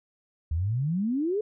sine exponential sweep, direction up, 74.2 to 441.3 Hz, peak -24 dBFS, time 0.51-1.41 s, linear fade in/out 5 ms, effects none

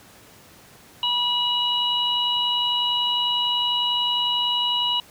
harmonic tone, 971 Hz, B5, 30 cents flat, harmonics 1 / 3 / 4, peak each -27 / -21 / -28 dBFS, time 1.03-5 s, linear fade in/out 2 ms, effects pink hiss -49 dBFS RMS until 5.1 s + high-pass 80 Hz 12 dB/octave

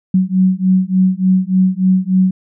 sine beating tone pair, 185 / 188.4 Hz, F#3 / F#3, 0 / +32 cents, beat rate 3.4 Hz, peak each -13 dBFS, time 0.14-2.31 s, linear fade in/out 5 ms, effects none

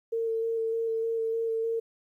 sine tone with vibrato, 453.1 Hz, A#4, 49 cents flat, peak -26 dBFS, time 0.12-1.8 s, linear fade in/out 10 ms, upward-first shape square, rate 3.3 Hz, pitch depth 12 cents each way, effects 11-bit

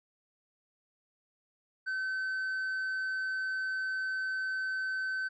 sine tone with tanh clipping, 1531 Hz, G6, 41 cents flat, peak -32 dBFS, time 1.86-5.29 s, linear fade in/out 20 ms, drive 3 dB, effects none

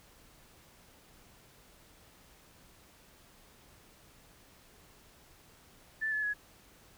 sine tone with pitch steps, 1760 / 1719.8 / 1680.5 Hz, A6 / A6 / G#6, 0 / -40 / +20 cents, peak -30 dBFS, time 6.01-6.34 s, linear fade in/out 20 ms, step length 110 ms, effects pink hiss -60 dBFS RMS until 6.97 s

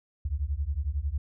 sine beating tone pair, 66.3 / 77.3 Hz, C2 / D#2, +23 / -11 cents, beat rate 11 Hz, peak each -30 dBFS, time 0.25-1.18 s, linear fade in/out 5 ms, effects none

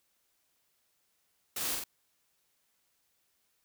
white noise with echo, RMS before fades -36 dBFS, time 1.56-1.75 s, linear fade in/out 5 ms, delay 45 ms, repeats 2, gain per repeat -2 dB, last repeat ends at 1.84 s, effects white hiss -75 dBFS RMS until 3.64 s

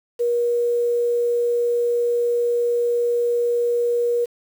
sine tone with quantisation, 477.4 Hz, A#4, 41 cents sharp, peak -17 dBFS, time 0.19-4.26 s, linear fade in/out 20 ms, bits 7, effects none

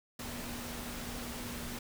sine tone in noise, 240.3 Hz, B3, 47 cents flat, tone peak -45 dBFS, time 0.19-1.79 s, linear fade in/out 5 ms, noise pink, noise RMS -42 dBFS, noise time 0.19-1.79 s, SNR -6 dB, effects none

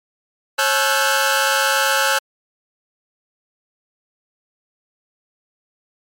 sawtooth tone cluster, 544 / 860 / 1330 / 1468 / 1569 Hz, C#5 / A5 / E6 / F#6 / G6, -33 / -40 / +15 / -14 / +1 cents, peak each -18 dBFS, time 0.58-2.19 s, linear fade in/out 10 ms, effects MP3 64 kbps

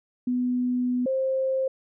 sine tone pair in turn, 248.5 / 528.2 Hz, B3 / C5, +11 / +16 cents, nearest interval octave + minor second, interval 1305 cents, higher second, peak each -22 dBFS, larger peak neither, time 0.27-1.06 / 1.06-1.68 s, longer first, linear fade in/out 5 ms, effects none

